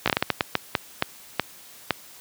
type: slowing click train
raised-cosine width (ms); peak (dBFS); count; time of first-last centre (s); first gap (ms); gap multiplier
0.3; -3; 13; 0.06-1.907; 16; 1.37
effects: white hiss -47 dBFS RMS until 2.2 s + high-pass 80 Hz 12 dB/octave